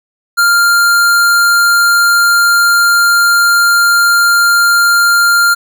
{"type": "tone", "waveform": "square", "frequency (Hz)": 1396.9, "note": "F6", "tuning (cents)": 0, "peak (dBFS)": -7, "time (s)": [0.37, 5.55], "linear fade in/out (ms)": 20, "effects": []}